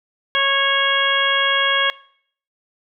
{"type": "harmonic tone with a mistuned harmonic", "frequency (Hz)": 550, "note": "C#5", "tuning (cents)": -14, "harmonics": [1, 2, 3, 4, 5, 6], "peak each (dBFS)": [-26, -22, -20, -23, -25, -20], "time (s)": [0.35, 1.9], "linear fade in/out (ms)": 0, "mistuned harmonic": 5, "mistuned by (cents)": 28, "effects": ["noise-tail reverb RT60 0.6 s tail -21 dB re dry"]}